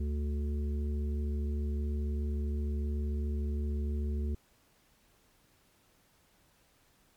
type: harmonic tone with a mistuned harmonic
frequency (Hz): 73.42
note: D2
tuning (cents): 0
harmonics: 1 / 3 / 5 / 6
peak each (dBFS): -30 / -40 / -45 / -52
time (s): 0-4.35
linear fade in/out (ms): 5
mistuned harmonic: 1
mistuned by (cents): -23
effects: pink hiss -67 dBFS RMS until 7.16 s + MP3 96 kbps